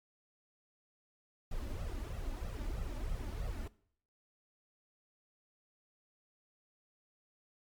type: noise with flanger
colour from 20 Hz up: brown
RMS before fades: -39 dBFS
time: 1.51-3.68 s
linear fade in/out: 5 ms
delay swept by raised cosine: 1.5 to 3.5 ms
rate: 3.1 Hz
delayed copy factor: +0.75
effects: noise-tail reverb RT60 0.6 s tail -20 dB re dry + MP3 96 kbps